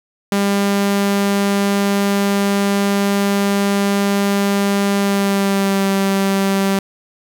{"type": "tone with pitch glide", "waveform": "sawtooth", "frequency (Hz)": [199.9, 195.45], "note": ["G3", "G3"], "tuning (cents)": [34, -5], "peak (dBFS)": -10, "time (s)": [0.32, 6.79], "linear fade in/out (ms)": 2, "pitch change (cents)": -39, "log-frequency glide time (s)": [4.94, 5.86], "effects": ["7-bit"]}